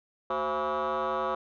sine tone with frequency modulation, 830.6 Hz, G#5, in tune, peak -24 dBFS, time 0.3-1.35 s, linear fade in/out 5 ms, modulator 152 Hz, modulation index 3, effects tanh soft clip ceiling -26 dBFS

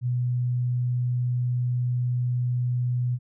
sine tone, 123.47 Hz, B2, in tune, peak -22 dBFS, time 0.01-3.19 s, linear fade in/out 50 ms, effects none

